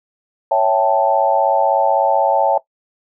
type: chord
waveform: sine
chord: A dominant seventh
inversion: first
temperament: equal with one note detuned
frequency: 556 / 659.3 / 784 / 880 Hz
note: C#5 / E5 / G5 / A5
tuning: +5 / 0 / 0 / 0 cents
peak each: -17 dBFS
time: 0.51-2.58 s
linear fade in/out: 5 ms
effects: noise-tail reverb RT60 0.1 s tail -17 dB re dry